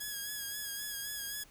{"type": "tone with vibrato", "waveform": "5% pulse", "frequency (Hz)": 1663, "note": "G#6", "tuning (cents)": 2, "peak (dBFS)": -27, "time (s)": [0, 1.44], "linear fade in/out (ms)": 10, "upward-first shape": "sine", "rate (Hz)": 3.8, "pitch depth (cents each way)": 38, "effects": ["pink hiss -60 dBFS RMS until 1.5 s"]}